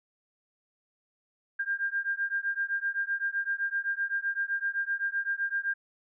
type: beating tone pair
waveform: sine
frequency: 1597 / 1604.8 Hz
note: G6 / G6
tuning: +32 / +40 cents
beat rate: 7.8 Hz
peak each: -31 dBFS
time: 1.59-5.74 s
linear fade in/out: 10 ms
effects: none